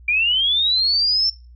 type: linear sweep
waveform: sine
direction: up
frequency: 2349 to 5400 Hz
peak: -15 dBFS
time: 0.08-1.3 s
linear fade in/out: 5 ms
effects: noise-tail reverb RT60 0.3 s tail -21 dB re dry + added 60 Hz sine -41 dBFS peak until 1.55 s